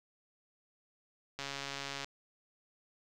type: click train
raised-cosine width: 0.2 ms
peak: -22 dBFS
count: 92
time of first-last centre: 1.39-2.045 s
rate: 139 Hz
effects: none